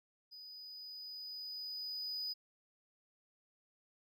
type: tone with level ramp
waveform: triangle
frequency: 4972 Hz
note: D#8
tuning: 2 cents flat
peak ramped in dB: -49 to -36 dBFS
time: 0.31-2.34 s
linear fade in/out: 20 ms
effects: none